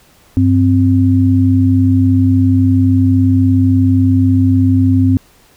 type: tone pair together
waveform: sine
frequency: 97.99 / 261.6 Hz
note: G2 / C4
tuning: 0 / 0 cents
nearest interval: octave + perfect fourth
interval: 1700 cents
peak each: -10 dBFS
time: 0.37-5.17 s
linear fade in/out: 0 ms
effects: pink hiss -48 dBFS RMS until 5.56 s